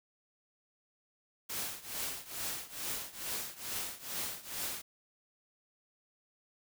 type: noise with tremolo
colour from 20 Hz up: white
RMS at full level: -36 dBFS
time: 1.49-4.82 s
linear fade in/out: 10 ms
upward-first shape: triangle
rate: 2.3 Hz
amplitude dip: 90%
effects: none